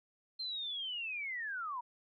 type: linear sweep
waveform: sine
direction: down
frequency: 4186 to 932.3 Hz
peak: -37 dBFS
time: 0.39-1.81 s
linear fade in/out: 10 ms
effects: none